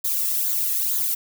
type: noise with flanger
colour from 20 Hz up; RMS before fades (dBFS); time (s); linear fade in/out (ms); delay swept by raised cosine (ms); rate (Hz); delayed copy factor
violet; -23; 0.04-1.15; 10; 0.36 to 1.36; 2.2; -0.65
effects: none